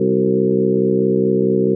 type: harmonic tone with a mistuned harmonic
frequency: 64.6 Hz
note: C2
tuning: 21 cents flat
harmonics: 2 / 3 / 4 / 5 / 6 / 7 / 8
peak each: -26 / -19 / -22 / -25 / -17 / -19 / -28 dBFS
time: 0-1.75 s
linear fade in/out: 5 ms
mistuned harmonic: 6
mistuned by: -55 cents
effects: none